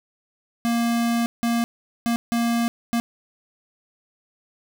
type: tone bursts at uneven times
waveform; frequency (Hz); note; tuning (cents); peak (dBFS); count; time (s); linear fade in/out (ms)
square; 234; A#3; +7; -20; 5; 0.65-1.26 / 1.43-1.64 / 2.06-2.16 / 2.32-2.68 / 2.93-3; 0
effects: none